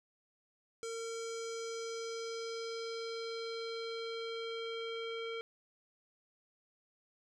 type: tone with low-pass filter sweep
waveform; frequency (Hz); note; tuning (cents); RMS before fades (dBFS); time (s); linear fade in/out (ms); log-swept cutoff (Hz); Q
square; 456.7; A#4; -36; -41; 0.83-5.41; 0; 7400 to 2900; 3.2
effects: none